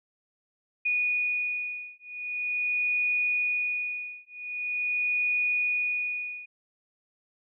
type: beating tone pair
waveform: sine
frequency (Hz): 2463 / 2463.44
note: D#7 / D#7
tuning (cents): -18 / -18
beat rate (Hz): 0.44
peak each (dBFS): -29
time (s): 0.85-6.46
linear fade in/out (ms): 10
effects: none